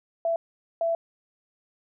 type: tone bursts at uneven times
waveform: sine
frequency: 667 Hz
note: E5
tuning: 20 cents sharp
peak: -22 dBFS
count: 2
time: 0.25-0.36 / 0.81-0.95 s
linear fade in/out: 2 ms
effects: none